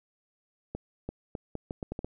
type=accelerating click train; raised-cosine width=2 ms; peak=-21 dBFS; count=9; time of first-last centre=0.75-2.046 s; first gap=340 ms; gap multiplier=0.77; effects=none